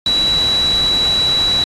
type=tone in noise; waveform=sine; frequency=3923 Hz; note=B7; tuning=12 cents flat; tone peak=-12 dBFS; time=0.06-1.64 s; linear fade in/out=2 ms; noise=pink; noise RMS=-25 dBFS; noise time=0.06-1.64 s; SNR=+10 dB; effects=low-pass 8000 Hz 12 dB/octave + AAC 64 kbps